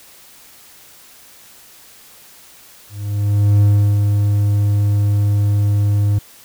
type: tone with ADSR envelope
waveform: triangle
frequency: 102.5 Hz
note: G#2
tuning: 22 cents flat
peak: -6 dBFS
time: 2.89-6.19 s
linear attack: 720 ms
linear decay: 360 ms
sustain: -4 dB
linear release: 9 ms
effects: white hiss -44 dBFS RMS until 6.44 s